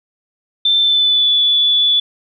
sine tone with pitch glide, 3552 to 3451 Hz, A7 to A7, +16 to -34 cents, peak -10 dBFS, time 0.65-2 s, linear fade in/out 5 ms, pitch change -50 cents, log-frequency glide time 0.79-1.32 s, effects none

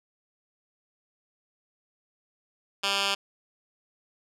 10% pulse tone with band-pass filter, 198 Hz, G3, 18 cents sharp, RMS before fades -27 dBFS, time 2.83-3.15 s, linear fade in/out 10 ms, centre 3500 Hz, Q 1.3, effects none

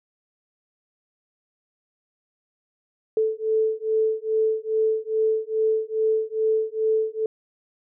sine beating tone pair, 437.7 / 440.1 Hz, A4 / A4, -9 / 0 cents, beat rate 2.4 Hz, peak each -23 dBFS, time 3.17-7.26 s, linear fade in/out 2 ms, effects none

